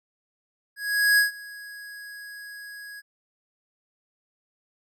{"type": "tone with ADSR envelope", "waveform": "square", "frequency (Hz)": 1661.2, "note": "G#6", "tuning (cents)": 0, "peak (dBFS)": -16, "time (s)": [0.76, 3.02], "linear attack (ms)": 420, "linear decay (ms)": 130, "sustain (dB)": -23, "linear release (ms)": 33, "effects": []}